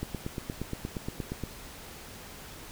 click train, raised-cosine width 3 ms, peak -20 dBFS, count 13, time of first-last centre 0.03-1.437 s, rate 8.53 Hz, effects pink hiss -46 dBFS RMS until 2.71 s

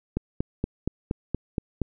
click train, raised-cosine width 3 ms, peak -12 dBFS, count 8, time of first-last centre 0.17-1.817 s, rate 4.25 Hz, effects none

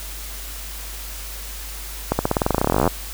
accelerating click train, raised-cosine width 1 ms, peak -3 dBFS, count 25, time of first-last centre 2.12-2.877 s, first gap 70 ms, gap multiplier 0.92, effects added 50 Hz sine -33 dBFS peak until 3.13 s + white hiss -35 dBFS RMS until 3.13 s

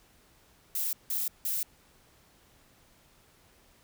violet noise bursts, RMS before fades -31 dBFS, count 3, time 0.75-1.63 s, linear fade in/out 2 ms, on 180 ms, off 170 ms, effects pink hiss -62 dBFS RMS until 3.83 s

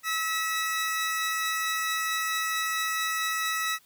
sawtooth tone pair together, 1295.5 / 1941 Hz, E6 / B6, -30 / -31 cents, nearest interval perfect fifth, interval 699 cents, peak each -26 dBFS, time 0.03-3.79 s, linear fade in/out 50 ms, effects white hiss -61 dBFS RMS until 3.85 s

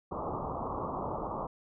white low-pass noise, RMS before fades -36 dBFS, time 0.11-1.47 s, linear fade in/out 10 ms, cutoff 1200 Hz, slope 96 dB/octave, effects none

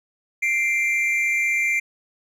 triangle tone pair together, 2093 / 2357 Hz, C7 / D7, 0 / +6 cents, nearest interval major second, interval 206 cents, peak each -20 dBFS, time 0.42-1.8 s, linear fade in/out 10 ms, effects none

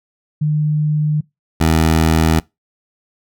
sine / 15% pulse tone pair in turn, 151.4 / 80.2 Hz, D#3 / E2, -47 / -47 cents, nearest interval major seventh, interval 1100 cents, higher first, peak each -13 / -5 dBFS, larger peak second, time 0.41-1.21 / 1.6-2.4 s, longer neither, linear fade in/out 10 ms, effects noise-tail reverb RT60 0.2 s tail -23 dB re dry

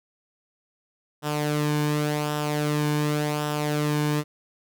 sawtooth tone with flanger, 149.2 Hz, D3, 28 cents sharp, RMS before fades -25 dBFS, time 1.22-4.24 s, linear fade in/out 50 ms, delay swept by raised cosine 0.45 to 1.55 ms, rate 0.89 Hz, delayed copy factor -0.55, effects none

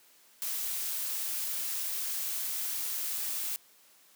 blue noise, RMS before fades -34 dBFS, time 0.42-3.56 s, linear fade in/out 0 ms, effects white hiss -61 dBFS RMS until 4.15 s + high-pass 200 Hz 12 dB/octave

